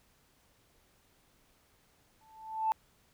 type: tone with exponential growth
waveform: sine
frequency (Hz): 880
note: A5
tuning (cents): 0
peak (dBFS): -23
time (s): 2.21-2.72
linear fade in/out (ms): 0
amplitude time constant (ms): 110
effects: tanh soft clip ceiling -20 dBFS + pink hiss -68 dBFS RMS until 3.13 s